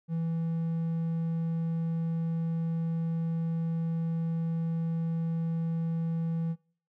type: tone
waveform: triangle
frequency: 164.81 Hz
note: E3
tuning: in tune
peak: -26 dBFS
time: 0.08-6.56 s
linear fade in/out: 50 ms
effects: noise-tail reverb RT60 0.5 s tail -23 dB re dry